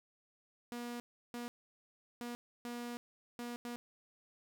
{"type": "tone bursts at uneven times", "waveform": "sawtooth", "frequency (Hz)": 240, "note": "B3", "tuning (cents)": -49, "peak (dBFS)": -37, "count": 6, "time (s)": [[0.72, 1], [1.34, 1.48], [2.21, 2.35], [2.65, 2.97], [3.39, 3.56], [3.65, 3.76]], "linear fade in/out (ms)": 0, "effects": ["11-bit"]}